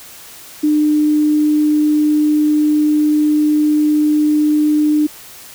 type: tone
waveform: sine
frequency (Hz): 301.3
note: D4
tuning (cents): +44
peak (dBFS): -10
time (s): 0.63-5.07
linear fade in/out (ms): 10
effects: white hiss -37 dBFS RMS until 5.54 s